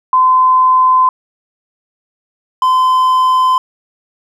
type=tone pair in turn; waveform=sine / triangle; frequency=1026 / 1026 Hz; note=C6 / C6; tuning=-34 / -34 cents; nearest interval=unison; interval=0 cents; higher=neither; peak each=-6 / -6 dBFS; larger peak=neither; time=0.13-1.09 / 2.62-3.58 s; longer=neither; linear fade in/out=2 ms; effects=none